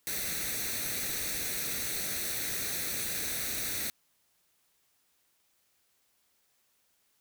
white noise with comb filter, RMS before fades -34 dBFS, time 0.07-3.9 s, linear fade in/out 0 ms, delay 0.49 ms, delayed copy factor +0.65, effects white hiss -72 dBFS RMS until 7.2 s

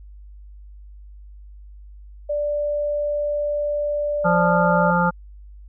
sine tone, 587.3 Hz, D5, in tune, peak -20 dBFS, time 2.29-4.91 s, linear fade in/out 10 ms
harmonic tone, 174.61 Hz, F3, in tune, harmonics 1 / 3 / 5 / 7 / 8, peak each -20 / -24 / -21 / -24 / -23 dBFS, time 4.24-5.11 s, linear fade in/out 20 ms
effects added 50 Hz sine -39 dBFS peak until 5.68 s

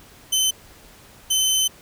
20% pulse tone bursts at uneven times, 3063 Hz, G7, 41 cents flat, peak -12 dBFS, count 2, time 0.32-0.51 / 1.3-1.68 s, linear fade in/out 10 ms, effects pink hiss -48 dBFS RMS until 1.81 s

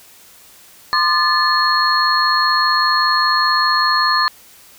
sine tone cluster, 1041 / 1206 / 1744 / 4299 Hz, C6 / D6 / A6 / C8, -9 / +46 / -16 / +46 cents, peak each -18 dBFS, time 0.93-4.28 s, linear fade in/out 0 ms, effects white hiss -45 dBFS RMS until 4.78 s

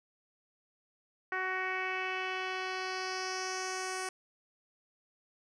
10% pulse tone with low-pass filter sweep, 373.7 Hz, F#4, 17 cents sharp, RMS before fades -36 dBFS, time 1.32-4.09 s, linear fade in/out 2 ms, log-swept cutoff 1800 to 8400 Hz, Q 2.7, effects none

